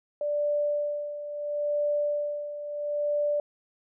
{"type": "tone with tremolo", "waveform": "sine", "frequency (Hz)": 587.3, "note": "D5", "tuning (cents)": 0, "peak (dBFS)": -23, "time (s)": [0.21, 3.4], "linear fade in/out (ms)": 2, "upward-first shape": "sine", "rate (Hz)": 0.74, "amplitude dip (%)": 70, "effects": []}